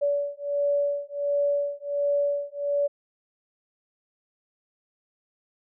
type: beating tone pair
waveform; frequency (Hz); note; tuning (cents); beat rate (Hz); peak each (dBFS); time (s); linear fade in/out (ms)
sine; 572 / 573.4; D5 / D5; -46 / -42; 1.4; -26; 0.01-2.88; 20
effects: none